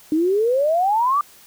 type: exponential sweep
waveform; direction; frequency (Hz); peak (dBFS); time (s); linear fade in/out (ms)
sine; up; 300.8 to 1206; -15; 0.12-1.21; 2
effects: white hiss -48 dBFS RMS until 1.46 s